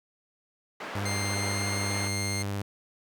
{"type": "band-pass noise", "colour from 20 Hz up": "white", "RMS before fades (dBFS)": -38, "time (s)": [0.8, 2.08], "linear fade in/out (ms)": 5, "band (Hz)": [280, 1600], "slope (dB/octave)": 12}
{"type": "tone with vibrato", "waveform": "sawtooth", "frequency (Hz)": 100, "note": "G2", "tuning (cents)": 35, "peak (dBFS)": -26, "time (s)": [0.95, 2.62], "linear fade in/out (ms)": 5, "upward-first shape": "square", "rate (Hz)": 17, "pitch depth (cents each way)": 24}
{"type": "tone with pitch glide", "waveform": "15% pulse", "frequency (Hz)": [2100, 2113], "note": ["C7", "C7"], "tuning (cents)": [6, 16], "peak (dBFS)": -25, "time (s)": [1.05, 2.43], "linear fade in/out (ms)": 10, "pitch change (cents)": 10, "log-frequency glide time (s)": [1.31, 1.78]}
{"effects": []}